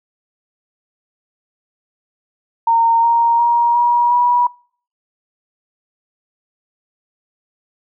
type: tone with pitch steps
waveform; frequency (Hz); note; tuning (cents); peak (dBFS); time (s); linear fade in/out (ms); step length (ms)
sine; 920 / 932.3 / 944.8 / 957.4 / 970.2; A#5 / A#5 / A#5 / A#5 / B5; -23 / 0 / +23 / +46 / -31; -10; 2.67-4.47; 5; 360
effects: noise-tail reverb RT60 0.5 s tail -26 dB re dry